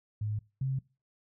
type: tone pair in turn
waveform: sine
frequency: 106 / 133.31 Hz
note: G#2 / C3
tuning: +36 / +33 cents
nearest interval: major third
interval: 397 cents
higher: second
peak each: -30 / -28 dBFS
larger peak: second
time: 0.21-0.39 / 0.61-0.79 s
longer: neither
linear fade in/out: 5 ms
effects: noise-tail reverb RT60 0.3 s tail -22 dB re dry